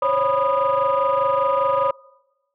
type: tone cluster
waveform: sine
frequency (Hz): 536 / 561 / 986 / 1231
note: C5 / C#5 / B5 / D#6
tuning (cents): +42 / +21 / -3 / -19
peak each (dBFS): -21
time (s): 0.02-1.91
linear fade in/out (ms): 5
effects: noise-tail reverb RT60 0.9 s tail -23 dB re dry + tanh soft clip ceiling -11 dBFS